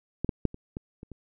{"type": "clicks", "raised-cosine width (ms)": 3, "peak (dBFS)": [-15, -13, -10, -27, -21, -29, -29], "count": 7, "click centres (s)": [0.246, 0.292, 0.453, 0.544, 0.769, 1.031, 1.117], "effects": []}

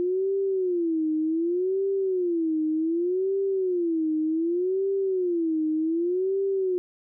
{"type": "tone with vibrato", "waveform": "sine", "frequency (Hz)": 349.2, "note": "F4", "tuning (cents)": 0, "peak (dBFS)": -22, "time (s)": [0, 6.78], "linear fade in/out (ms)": 0, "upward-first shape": "sine", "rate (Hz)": 0.66, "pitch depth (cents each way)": 200, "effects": []}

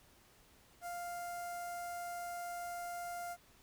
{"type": "tone with notch filter", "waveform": "sawtooth", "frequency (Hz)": 699, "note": "F5", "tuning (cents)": 1, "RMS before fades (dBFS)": -43, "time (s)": [0.81, 3.37], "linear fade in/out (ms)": 50, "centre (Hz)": 3300, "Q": 0.58, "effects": ["pink hiss -65 dBFS RMS until 3.62 s"]}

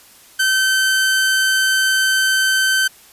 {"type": "tone", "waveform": "sawtooth", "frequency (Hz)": 1541, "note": "G6", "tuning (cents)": -30, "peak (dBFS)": -10, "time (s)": [0.39, 2.88], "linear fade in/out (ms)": 10, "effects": ["white hiss -46 dBFS RMS until 3.12 s", "resampled to 32000 Hz"]}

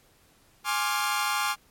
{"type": "chord", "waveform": "sawtooth", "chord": "D half-diminished seventh", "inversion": "second", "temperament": "equal with one note detuned", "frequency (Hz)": [830.6, 1062.3, 1174.7, 1396.9], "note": ["Ab5", "C6", "D6", "F6"], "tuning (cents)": [0, 26, 0, 0], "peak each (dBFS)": -27, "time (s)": [0.64, 1.56], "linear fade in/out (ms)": 50, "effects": ["pink hiss -61 dBFS RMS until 1.7 s", "MP3 64 kbps"]}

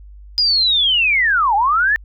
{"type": "linear two-way sweep", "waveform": "sine", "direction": "down then up", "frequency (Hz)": [4981, 779, 1808], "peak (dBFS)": -12, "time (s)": [0.38, 1.96], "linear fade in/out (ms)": 0, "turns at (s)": 1.55, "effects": ["added 50 Hz sine -36 dBFS peak until 2.04 s"]}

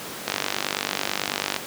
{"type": "click train", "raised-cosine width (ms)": 0.2, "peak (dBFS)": -5, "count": 64, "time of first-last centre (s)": [0.28, 1.563], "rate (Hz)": 49.1, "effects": ["pink hiss -34 dBFS RMS until 1.66 s", "high-pass 200 Hz 12 dB/octave"]}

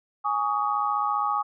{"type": "chord", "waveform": "sine", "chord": "Ab suspended fourth", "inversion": "none", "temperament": "equal with one note detuned", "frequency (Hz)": [830.6, 1129.4, 1244.5], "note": ["Ab5", "Db6", "Eb6"], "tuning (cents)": [0, 32, 0], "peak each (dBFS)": -27, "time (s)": [0.24, 1.43], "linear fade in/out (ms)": 20, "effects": []}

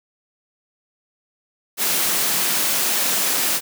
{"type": "high-pass noise", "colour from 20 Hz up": "white", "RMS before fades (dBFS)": -20, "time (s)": [1.77, 3.61], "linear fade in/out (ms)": 50, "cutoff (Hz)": 140, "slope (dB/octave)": 96, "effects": []}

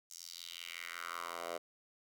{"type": "tone with high-pass filter sweep", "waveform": "10% pulse", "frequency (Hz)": 85.4, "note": "F2", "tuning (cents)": -38, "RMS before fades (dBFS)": -45, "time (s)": [0.1, 1.58], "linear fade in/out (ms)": 10, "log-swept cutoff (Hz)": [6500, 590], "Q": 2.7, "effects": []}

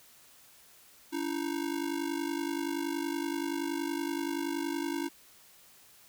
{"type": "ring-modulated tone", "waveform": "square", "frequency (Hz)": 310.9, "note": "D#4", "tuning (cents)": -1, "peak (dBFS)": -29, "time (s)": [1.12, 5.09], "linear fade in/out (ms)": 20, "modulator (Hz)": 25.3, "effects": ["white hiss -58 dBFS RMS until 6.08 s"]}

